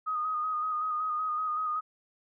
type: tone with vibrato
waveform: sine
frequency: 1244.5 Hz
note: D#6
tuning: in tune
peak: -28 dBFS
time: 0.06-1.81 s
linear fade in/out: 20 ms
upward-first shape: square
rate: 5.3 Hz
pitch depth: 26 cents each way
effects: none